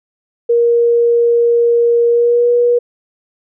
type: tone with pitch glide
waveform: sine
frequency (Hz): 471.2 to 481.4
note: A#4 to B4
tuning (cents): +19 to -44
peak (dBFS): -8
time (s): 0.49-2.79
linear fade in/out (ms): 10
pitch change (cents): +37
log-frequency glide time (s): 2.08-2.5
effects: none